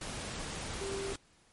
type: tone in noise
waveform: sine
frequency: 392 Hz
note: G4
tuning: in tune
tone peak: -36 dBFS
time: 0.81-1.13 s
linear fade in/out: 5 ms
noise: pink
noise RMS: -40 dBFS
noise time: 0.01-1.16 s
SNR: +1 dB
effects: pink hiss -65 dBFS RMS until 1.52 s + MP3 48 kbps